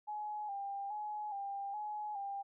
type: tone with vibrato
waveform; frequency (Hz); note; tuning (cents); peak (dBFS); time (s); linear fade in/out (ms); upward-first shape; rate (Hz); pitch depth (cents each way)
sine; 819; G#5; -24; -38; 0.07-2.43; 20; square; 1.2; 49
effects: none